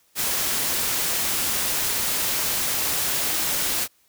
white noise, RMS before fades -24 dBFS, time 0.15-3.88 s, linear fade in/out 50 ms, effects white hiss -62 dBFS RMS until 4.08 s

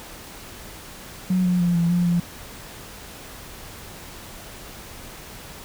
triangle tone with pitch steps, 183.9 / 179.4 / 174.5 / 169.8 / 176 / 173.1 Hz, F#3 / F3 / F3 / F3 / F3 / F3, -10 / +47 / -1 / -48 / +14 / -15 cents, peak -13 dBFS, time 1.3-2.2 s, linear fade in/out 5 ms, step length 150 ms, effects tanh soft clip ceiling -15 dBFS + pink hiss -40 dBFS RMS until 5.64 s

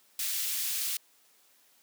white high-pass noise, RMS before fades -32 dBFS, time 0.19-0.97 s, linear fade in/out 2 ms, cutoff 2500 Hz, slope 12 dB/octave, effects white hiss -64 dBFS RMS until 1.82 s + high-pass 200 Hz 12 dB/octave

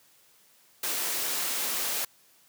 white high-pass noise, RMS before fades -30 dBFS, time 0.83-2.05 s, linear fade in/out 5 ms, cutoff 260 Hz, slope 12 dB/octave, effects white hiss -61 dBFS RMS until 2.48 s + high-pass 100 Hz 12 dB/octave

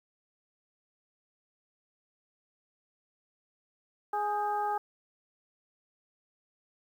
harmonic tone with a mistuned harmonic, 415.3 Hz, G#4, in tune, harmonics 1 / 2 / 3 / 4, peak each -38 / -29 / -37 / -44 dBFS, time 4.13-4.78 s, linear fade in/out 5 ms, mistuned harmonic 4, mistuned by -77 cents, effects 10-bit

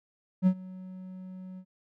triangle tone with ADSR envelope, 185.7 Hz, F#3, 7 cents sharp, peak -15 dBFS, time 0.42-1.65 s, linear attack 47 ms, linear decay 71 ms, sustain -23 dB, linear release 69 ms, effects none

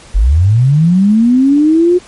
sine linear sweep, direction up, 41.06 to 363.9 Hz, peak -5 dBFS, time 0.14-1.99 s, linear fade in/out 20 ms, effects pink hiss -38 dBFS RMS until 2.07 s + MP3 48 kbps

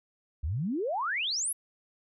sine exponential sweep, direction up, 65.41 to 11670 Hz, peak -28 dBFS, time 0.43-1.53 s, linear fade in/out 10 ms, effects none

